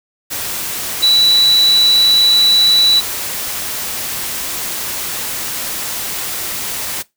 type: tone in noise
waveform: sine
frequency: 3946 Hz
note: B7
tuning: 2 cents flat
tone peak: -7 dBFS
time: 1.02-3.01 s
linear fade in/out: 20 ms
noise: white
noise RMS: -22 dBFS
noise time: 0.3-7.03 s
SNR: +12 dB
effects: noise-tail reverb RT60 0.2 s tail -21 dB re dry